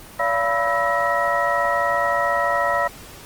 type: tone cluster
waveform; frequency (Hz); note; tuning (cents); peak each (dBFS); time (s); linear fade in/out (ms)
sine; 573 / 687 / 985 / 1311 / 1899; D5 / F5 / B5 / E6 / A#6; -43 / -29 / -5 / -10 / +32; -24; 0.19-2.88; 10
effects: pink hiss -41 dBFS RMS until 3.25 s + Opus 24 kbps